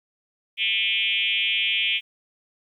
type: tone with frequency modulation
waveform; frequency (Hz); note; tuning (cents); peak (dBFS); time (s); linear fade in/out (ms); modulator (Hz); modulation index
sine; 2794; F7; 0; -20; 0.57-2.01; 50; 199; 2.9
effects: 10-bit